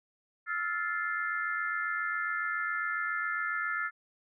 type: chord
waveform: sine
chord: F major seventh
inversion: third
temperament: just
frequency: 1309.6 / 1396.9 / 1746.1 / 2095 Hz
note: E6 / F6 / A6 / C7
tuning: -12 / 0 / -14 / +2 cents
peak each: -37 / -34 / -34 / -40 dBFS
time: 0.46-3.91 s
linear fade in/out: 50 ms
effects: none